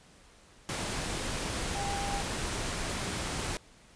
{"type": "tone in noise", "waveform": "sine", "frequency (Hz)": 800, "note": "G5", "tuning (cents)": 35, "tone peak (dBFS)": -35, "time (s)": [1.75, 2.21], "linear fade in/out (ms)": 0, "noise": "pink", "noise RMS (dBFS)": -34, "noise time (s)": [0.69, 3.57], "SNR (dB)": -4, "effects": ["pink hiss -58 dBFS RMS until 3.95 s", "resampled to 22050 Hz"]}